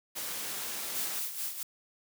white noise, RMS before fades -37 dBFS, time 0.15-1.2 s, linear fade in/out 20 ms
blue noise with tremolo, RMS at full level -34 dBFS, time 0.95-1.63 s, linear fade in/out 2 ms, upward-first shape sine, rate 4.6 Hz, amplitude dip 60%
effects high-pass 150 Hz 12 dB/octave

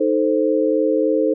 sine chord, A diminished, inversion second, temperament equal, 311.1 / 440 / 523.3 Hz, Eb4 / A4 / C5, 0 / 0 / 0 cents, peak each -19 dBFS, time 0-1.34 s, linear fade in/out 10 ms, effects none

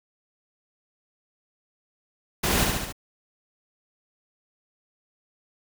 pink noise with echo, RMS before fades -24 dBFS, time 2.43-2.65 s, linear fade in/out 10 ms, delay 69 ms, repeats 4, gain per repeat -3 dB, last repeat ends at 2.926 s, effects none

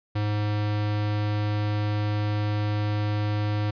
square tone, 104.8 Hz, G#2, 16 cents sharp, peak -24 dBFS, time 0.15-3.71 s, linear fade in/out 10 ms, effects resampled to 11025 Hz

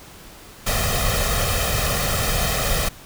pink noise with comb filter, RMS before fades -21 dBFS, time 0.66-2.89 s, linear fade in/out 10 ms, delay 1.6 ms, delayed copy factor +0.75, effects pink hiss -43 dBFS RMS until 3.05 s

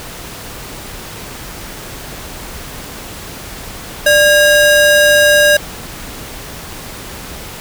square ring-modulated tone, 1108.7 Hz, C#6, in tune, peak -4 dBFS, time 4.06-5.57 s, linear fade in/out 5 ms, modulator 516 Hz, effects pink hiss -29 dBFS RMS until 7.6 s

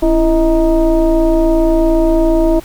sine tone with frequency modulation, 331.6 Hz, E4, 10 cents sharp, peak -8 dBFS, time 0.02-2.6 s, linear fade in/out 10 ms, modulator 303 Hz, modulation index 1.1, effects pink hiss -38 dBFS RMS until 2.64 s

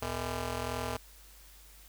10% pulse ring-modulated tone, 180 Hz, F#3, 47 cents flat, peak -22 dBFS, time 0.02-0.97 s, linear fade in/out 5 ms, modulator 291 Hz, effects added 50 Hz sine -55 dBFS peak until 1.88 s + white hiss -57 dBFS RMS until 1.88 s

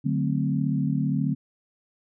sine chord, D dominant seventh, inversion none, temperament equal, 146.83 / 185 / 220 / 261.6 Hz, D3 / F#3 / A3 / C4, 0 / 0 / 0 / 0 cents, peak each -25 / -29 / -29 / -28 dBFS, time 0.04-1.35 s, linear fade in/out 20 ms, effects none

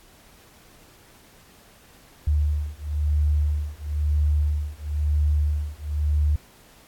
sine beating tone pair, 74 / 75 Hz, D2 / D2, +14 / +37 cents, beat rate 1 Hz, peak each -23 dBFS, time 2.27-6.36 s, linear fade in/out 5 ms, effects pink hiss -53 dBFS RMS until 6.87 s + AAC 64 kbps

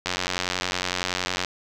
click train, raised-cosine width 0.2 ms, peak -7 dBFS, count 127, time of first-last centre 0.06-1.448 s, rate 90.8 Hz, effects none

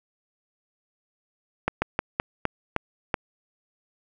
slowing click train, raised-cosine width 0.5 ms, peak -7 dBFS, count 7, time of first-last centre 1.68-3.142 s, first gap 140 ms, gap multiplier 1.22, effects none

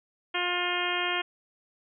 harmonic tone, 354.9 Hz, F4, 28 cents sharp, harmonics 1 / 2 / 3 / 4 / 5 / 6 / 7 / 8 / 9, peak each -35 / -35 / -35 / -35 / -35 / -35 / -35 / -35 / -35 dBFS, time 0.34-1.22 s, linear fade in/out 10 ms, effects none

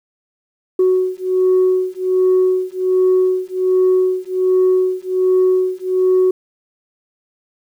sine beating tone pair, 370 / 371.3 Hz, F#4 / F#4, 0 / +6 cents, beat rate 1.3 Hz, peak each -14 dBFS, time 0.79-6.31 s, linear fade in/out 5 ms, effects tanh soft clip ceiling -7 dBFS + 8-bit

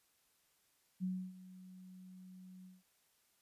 sine tone with ADSR envelope, 185 Hz, F#3, in tune, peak -34 dBFS, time 1-2.83 s, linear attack 36 ms, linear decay 290 ms, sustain -18 dB, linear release 180 ms, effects white hiss -75 dBFS RMS until 3.41 s + resampled to 32000 Hz

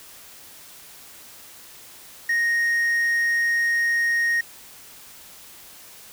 triangle tone, 1864.7 Hz, A#6, in tune, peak -17 dBFS, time 2.29-4.41 s, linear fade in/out 5 ms, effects white hiss -45 dBFS RMS until 6.12 s

